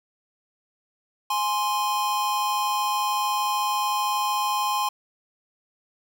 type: tone pair together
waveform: square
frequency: 832.7 / 1046 Hz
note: G#5 / C6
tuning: +4 / -1 cents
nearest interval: major third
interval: 395 cents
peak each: -27 / -25 dBFS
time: 1.3-4.89 s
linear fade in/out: 5 ms
effects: none